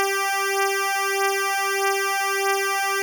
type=beating tone pair; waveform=10% pulse; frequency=392 / 393.6 Hz; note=G4 / G4; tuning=0 / +7 cents; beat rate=1.6 Hz; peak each=-15 dBFS; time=0-3.02 s; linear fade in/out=0 ms; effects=none